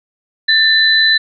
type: tone pair together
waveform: sine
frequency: 1782 / 4007 Hz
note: A6 / B7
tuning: +22 / +24 cents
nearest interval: octave + major second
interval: 1402 cents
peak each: -11 dBFS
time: 0.48-1.18 s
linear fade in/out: 10 ms
effects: none